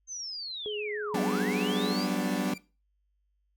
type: linear two-way sweep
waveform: sine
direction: down then up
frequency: 6330 to 567 to 5040 Hz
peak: -35 dBFS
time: 0.07-2.08 s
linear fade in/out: 50 ms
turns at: 1.21 s
type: tone with vibrato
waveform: sine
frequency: 419.6 Hz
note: G#4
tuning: 18 cents sharp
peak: -32 dBFS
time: 0.66-1.93 s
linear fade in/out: 0 ms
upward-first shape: sine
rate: 6.7 Hz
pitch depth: 13 cents each way
type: chord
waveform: 40% pulse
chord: G major seventh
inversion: third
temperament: equal with one note detuned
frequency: 181.71 / 196 / 246.9 / 293.7 Hz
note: F#3 / G3 / B3 / D4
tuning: -31 / 0 / 0 / 0 cents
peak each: -32 dBFS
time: 1.14-2.54 s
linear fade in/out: 5 ms
type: tone with exponential growth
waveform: sawtooth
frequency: 2358 Hz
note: D7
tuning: 6 cents sharp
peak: -37 dBFS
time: 2.46-2.58 s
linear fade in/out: 5 ms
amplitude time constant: 26 ms
effects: noise-tail reverb RT60 0.3 s tail -19 dB re dry + added 50 Hz sine -70 dBFS peak until 3.56 s